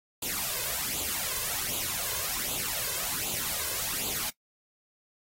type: noise with flanger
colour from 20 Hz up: white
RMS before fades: -32 dBFS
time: 0.22-4.3 s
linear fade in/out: 5 ms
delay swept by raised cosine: 0.27 to 1.97 ms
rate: 1.3 Hz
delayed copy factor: +0.7
effects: noise-tail reverb RT60 0.1 s tail -21 dB re dry + AAC 48 kbps